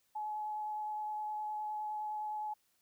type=tone with vibrato; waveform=sine; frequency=850 Hz; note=G#5; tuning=40 cents sharp; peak=-36 dBFS; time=0.15-2.54 s; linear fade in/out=10 ms; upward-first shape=sine; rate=9.7 Hz; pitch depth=10 cents each way; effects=white hiss -75 dBFS RMS until 2.81 s